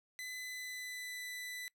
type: tone with pitch glide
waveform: sawtooth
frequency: 2012 to 1990 Hz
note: B6 to B6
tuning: +32 to +13 cents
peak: -39 dBFS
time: 0.19-1.68 s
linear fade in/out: 0 ms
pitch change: -19 cents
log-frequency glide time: 0.37-1.27 s
effects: noise-tail reverb RT60 0.1 s tail -22 dB re dry